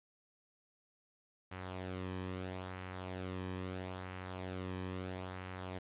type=tone with flanger; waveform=sawtooth; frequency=92.5 Hz; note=F#2; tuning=in tune; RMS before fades=-43 dBFS; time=1.51-5.79 s; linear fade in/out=10 ms; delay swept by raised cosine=0.24 to 1.44 ms; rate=0.76 Hz; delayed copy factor=-0.55; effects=resampled to 8000 Hz + 10-bit